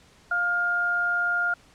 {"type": "tone pair together", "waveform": "sine", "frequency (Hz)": [702, 1412.1], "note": ["F5", "F6"], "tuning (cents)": [9, 19], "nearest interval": "octave", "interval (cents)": 1210, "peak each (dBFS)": [-32, -22], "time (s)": [0.31, 1.54], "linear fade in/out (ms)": 5, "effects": ["pink hiss -56 dBFS RMS until 1.74 s", "low-pass 8000 Hz 12 dB/octave"]}